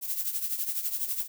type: noise with tremolo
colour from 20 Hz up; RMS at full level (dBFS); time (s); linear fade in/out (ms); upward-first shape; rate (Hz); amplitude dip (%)
violet; -28; 0.01-1.28; 50; triangle; 12; 75
effects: none